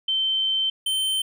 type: tone pair in turn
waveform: sine / square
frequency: 3099 / 3099 Hz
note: G7 / G7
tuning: -21 / -21 cents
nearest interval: unison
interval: 0 cents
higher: neither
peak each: -20 / -22 dBFS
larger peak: first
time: 0.08-0.7 / 0.86-1.22 s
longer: first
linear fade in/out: 5 ms
effects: none